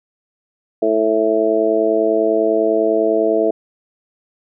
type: harmonic tone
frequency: 110 Hz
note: A2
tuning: in tune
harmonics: 2 / 3 / 4 / 5 / 6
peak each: -29 / -19 / -17 / -23 / -17 dBFS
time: 0.82-3.51 s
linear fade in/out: 5 ms
effects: none